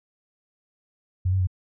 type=tone with pitch steps; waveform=sine; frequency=91.7 / 94.7 / 91.8 Hz; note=F#2 / F#2 / F#2; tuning=-15 / +41 / -13 cents; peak=-19 dBFS; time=1.25-1.472 s; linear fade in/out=10 ms; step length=74 ms; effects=none